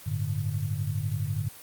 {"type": "chord", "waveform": "sine", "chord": "G suspended second", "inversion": "none", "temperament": "equal", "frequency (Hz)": [98, 110, 146.83], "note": ["G2", "A2", "D3"], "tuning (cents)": [0, 0, 0], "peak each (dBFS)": -31, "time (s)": [0.06, 1.49], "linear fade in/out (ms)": 10, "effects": ["white hiss -47 dBFS RMS until 1.62 s", "Opus 32 kbps"]}